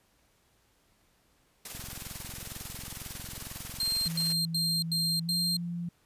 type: noise with tremolo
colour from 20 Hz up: white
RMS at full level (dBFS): -40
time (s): 1.65-4.33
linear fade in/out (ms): 5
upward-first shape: square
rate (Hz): 20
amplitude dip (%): 45
type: click train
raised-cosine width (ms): 5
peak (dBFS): -32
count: 52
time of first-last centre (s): 1.75-4.058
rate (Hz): 22.1
type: tone bursts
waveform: 40% pulse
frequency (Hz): 4186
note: C8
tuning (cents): 0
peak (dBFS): -26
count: 5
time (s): 3.8-5.568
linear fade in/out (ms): 2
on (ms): 280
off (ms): 92
type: tone with pitch glide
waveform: sine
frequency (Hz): 164.81 to 172.31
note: E3 to F3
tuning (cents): 0 to -23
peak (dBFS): -32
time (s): 4.06-5.89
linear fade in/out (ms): 5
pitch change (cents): +77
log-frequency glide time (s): 5.23-5.3
effects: pink hiss -68 dBFS RMS until 6.05 s + resampled to 32000 Hz